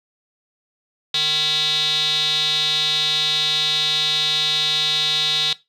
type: tone with band-pass filter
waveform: square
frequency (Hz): 152.5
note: D#3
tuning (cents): -34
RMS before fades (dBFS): -20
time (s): 1.14-5.53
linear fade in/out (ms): 2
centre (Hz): 3700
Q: 8.9
effects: noise-tail reverb RT60 0.2 s tail -17 dB re dry